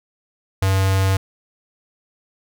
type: tone with notch filter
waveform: square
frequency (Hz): 96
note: G2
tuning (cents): -36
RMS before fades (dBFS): -17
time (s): 0.62-1.17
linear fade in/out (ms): 5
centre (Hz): 230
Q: 0.8
effects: none